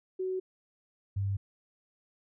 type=tone pair in turn; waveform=sine; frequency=373.6 / 98.73 Hz; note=F#4 / G2; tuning=+17 / +13 cents; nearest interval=octave + major seventh; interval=2304 cents; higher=first; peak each=-30 / -28 dBFS; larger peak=second; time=0.19-0.4 / 1.16-1.37 s; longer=neither; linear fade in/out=10 ms; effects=none